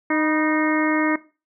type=harmonic tone with a mistuned harmonic; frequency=308.4 Hz; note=D#4; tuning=15 cents flat; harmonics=1 / 2 / 3 / 4 / 5 / 6 / 7; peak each=-20 / -27 / -27 / -29 / -31 / -27 / -28 dBFS; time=0.1-1.16 s; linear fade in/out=5 ms; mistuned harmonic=3; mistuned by=+59 cents; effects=noise-tail reverb RT60 0.3 s tail -17 dB re dry